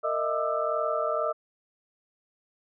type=tone cluster; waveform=sine; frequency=459.6 / 617 / 659 / 1196 / 1322 Hz; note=A#4 / D#5 / E5 / D6 / E6; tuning=-25 / -15 / -1 / +31 / +5 cents; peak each=-34 / -28 / -34 / -32 / -32 dBFS; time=0.03-1.33 s; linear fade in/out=20 ms; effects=none